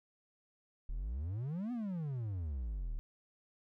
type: exponential two-way sweep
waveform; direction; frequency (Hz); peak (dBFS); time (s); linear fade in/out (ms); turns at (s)
triangle; up then down; 34.65 to 252.6 to 34.65; -34; 0.89-2.99; 0; 1.72
effects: none